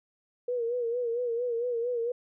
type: tone with vibrato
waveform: sine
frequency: 477.5 Hz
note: A#4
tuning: 42 cents sharp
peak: -27 dBFS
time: 0.48-2.12 s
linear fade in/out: 5 ms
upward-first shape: sine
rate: 4.4 Hz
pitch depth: 70 cents each way
effects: none